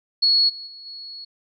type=tone with level steps; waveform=sine; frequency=4356 Hz; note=C#8; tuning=31 cents flat; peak=-14 / -33 / -38 / -34 dBFS; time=0.22-1.25 s; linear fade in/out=10 ms; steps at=0.48 / 0.66 / 0.85 s; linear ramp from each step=20 ms; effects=none